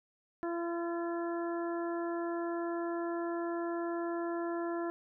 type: harmonic tone with a mistuned harmonic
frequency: 339.9 Hz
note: F4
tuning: 47 cents flat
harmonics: 1 / 2 / 3 / 4 / 5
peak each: -34 / -40 / -44 / -46 / -48 dBFS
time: 0.43-4.9 s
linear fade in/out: 0 ms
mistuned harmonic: 5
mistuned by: +20 cents
effects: none